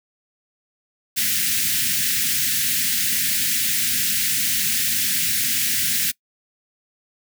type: band-stop noise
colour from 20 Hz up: white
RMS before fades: -21 dBFS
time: 1.16-6.12 s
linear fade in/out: 20 ms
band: 270 to 1600 Hz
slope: 48 dB/octave
effects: noise-tail reverb RT60 0.1 s tail -23 dB re dry + high-pass 100 Hz 12 dB/octave